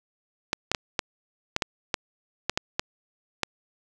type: clicks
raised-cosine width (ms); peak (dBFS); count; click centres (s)
0.2; -6; 11; 0.531 / 0.716 / 0.748 / 0.992 / 1.564 / 1.622 / 1.942 / 2.496 / 2.575 / 2.795 / 3.433
effects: none